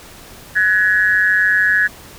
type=tone with amplitude modulation; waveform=sine; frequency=1687 Hz; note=G#6; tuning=27 cents sharp; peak=-7 dBFS; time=0.55-1.88 s; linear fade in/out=20 ms; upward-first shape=sine; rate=193 Hz; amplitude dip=90%; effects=pink hiss -39 dBFS RMS until 2.18 s